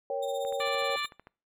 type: chord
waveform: sine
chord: G diminished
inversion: first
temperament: equal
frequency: 466.2 / 554.4 / 784 Hz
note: Bb4 / Db5 / G5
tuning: 0 / 0 / 0 cents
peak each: -35 / -31 / -36 dBFS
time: 0.1-0.96 s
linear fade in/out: 2 ms
type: tone with tremolo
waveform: sawtooth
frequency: 3662 Hz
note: A#7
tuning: 32 cents flat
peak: -38 dBFS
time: 0.22-1.09 s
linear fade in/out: 10 ms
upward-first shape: sine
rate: 16 Hz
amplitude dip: 75%
type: click train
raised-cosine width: 0.5 ms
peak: -33 dBFS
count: 12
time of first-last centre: 0.45-1.271 s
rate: 13.4 Hz
type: harmonic tone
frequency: 587.3 Hz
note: D5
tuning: in tune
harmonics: 2 / 3 / 4 / 5 / 6 / 7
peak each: -34 / -39 / -36 / -41 / -38 / -41 dBFS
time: 0.6-1.06 s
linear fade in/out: 5 ms
effects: noise-tail reverb RT60 0.4 s tail -24 dB re dry